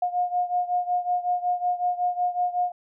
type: beating tone pair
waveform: sine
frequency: 714 / 719.4 Hz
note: F5 / F#5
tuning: +38 / -49 cents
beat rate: 5.4 Hz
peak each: -24 / -27 dBFS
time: 0.02-2.72 s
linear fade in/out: 5 ms
effects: none